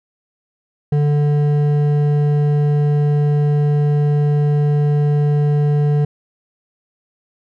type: tone with hard clipping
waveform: triangle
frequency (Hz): 146.83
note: D3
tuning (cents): 0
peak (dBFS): -14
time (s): 0.92-6.05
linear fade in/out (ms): 5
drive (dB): 12
effects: none